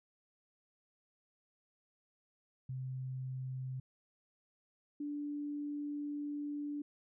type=tone pair in turn; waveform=sine; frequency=130 / 291.8 Hz; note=C3 / D4; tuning=-11 / -11 cents; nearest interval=octave + major second; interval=1400 cents; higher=second; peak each=-38 / -37 dBFS; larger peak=second; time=2.69-3.8 / 5-6.82 s; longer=second; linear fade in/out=5 ms; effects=none